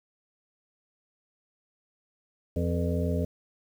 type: harmonic tone with a mistuned harmonic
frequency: 86.4 Hz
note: F2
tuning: 18 cents flat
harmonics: 1 / 2 / 3 / 5 / 6 / 7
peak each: -28 / -31 / -33 / -35 / -36 / -36 dBFS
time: 2.56-3.25 s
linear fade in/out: 5 ms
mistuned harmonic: 6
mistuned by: -79 cents
effects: 9-bit